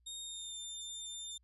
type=tone with pitch glide; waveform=25% pulse; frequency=3699 to 3598 Hz; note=A#7 to A7; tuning=-14 to +38 cents; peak=-38 dBFS; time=0.06-1.38 s; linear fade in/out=10 ms; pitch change=-48 cents; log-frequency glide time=0.22-0.56 s; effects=added 60 Hz sine -68 dBFS peak until 1.43 s + resampled to 32000 Hz